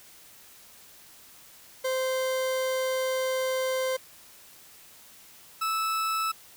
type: tone pair in turn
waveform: 40% pulse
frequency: 520 / 1310.3 Hz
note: C5 / E6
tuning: -11 / -11 cents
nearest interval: octave + major third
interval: 1600 cents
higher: second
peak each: -25 dBFS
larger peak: neither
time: 1.84-3.97 / 5.61-6.32 s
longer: first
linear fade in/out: 10 ms
effects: white hiss -52 dBFS RMS until 6.56 s